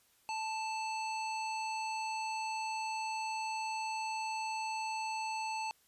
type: harmonic tone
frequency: 880 Hz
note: A5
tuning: in tune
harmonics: 1 / 3 / 5 / 7 / 9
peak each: -36 / -42 / -47 / -53 / -52 dBFS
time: 0.29-5.71 s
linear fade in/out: 0 ms
effects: white hiss -69 dBFS RMS until 5.87 s + resampled to 32000 Hz